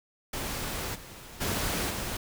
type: noise with level steps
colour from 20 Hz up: pink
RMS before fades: -34 / -46 / -30 / -34 dBFS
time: 0.33-2.17 s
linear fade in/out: 5 ms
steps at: 0.94 / 1.4 / 1.89 s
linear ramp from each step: 20 ms
effects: none